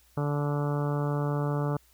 harmonic tone, 145.4 Hz, D3, 17 cents flat, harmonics 1 / 2 / 3 / 4 / 5 / 6 / 7 / 8 / 9 / 10, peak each -27 / -35 / -35 / -37 / -43 / -40 / -45 / -41 / -44 / -48 dBFS, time 0.17-1.77 s, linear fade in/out 5 ms, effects added 60 Hz sine -63 dBFS peak until 1.93 s + white hiss -63 dBFS RMS until 1.93 s

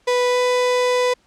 35% pulse tone with pitch glide, 493.9 to 497.3 Hz, B4 to B4, 0 to +12 cents, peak -14 dBFS, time 0.07-1.14 s, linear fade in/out 10 ms, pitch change +12 cents, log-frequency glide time 0.29-0.38 s, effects pink hiss -59 dBFS RMS until 1.26 s + low-pass 7000 Hz 12 dB/octave

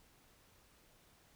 silence, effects pink hiss -67 dBFS RMS until 1.35 s

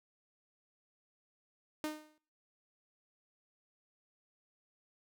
sawtooth tone with exponential decay, 306.2 Hz, D#4, 28 cents flat, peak -29 dBFS, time 1.84-2.18 s, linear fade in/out 0 ms, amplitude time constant 73 ms, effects noise-tail reverb RT60 0.5 s tail -22 dB re dry

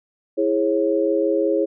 sine chord, C# minor, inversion first, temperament equal with one note detuned, 329.6 / 415.3 / 543.3 Hz, E4 / G#4 / C#5, 0 / 0 / -35 cents, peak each -21 dBFS, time 0.37-1.66 s, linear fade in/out 20 ms, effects none

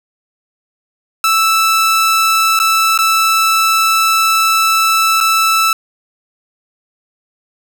sawtooth tone with dropouts, 1318.5 Hz, E6, in tune, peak -6 dBFS, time 1.24-5.73 s, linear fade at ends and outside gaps 2 ms, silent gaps 2.591-2.599 / 2.977-2.988 / 5.204-5.209 s, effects none

